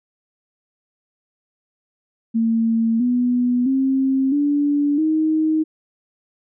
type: tone with pitch steps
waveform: sine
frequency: 226.9 / 246 / 266.7 / 289.2 / 313.6 Hz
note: A#3 / B3 / C4 / D4 / D#4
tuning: -47 / -7 / +33 / -27 / +14 cents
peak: -15 dBFS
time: 2.34-5.64 s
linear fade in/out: 20 ms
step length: 660 ms
effects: none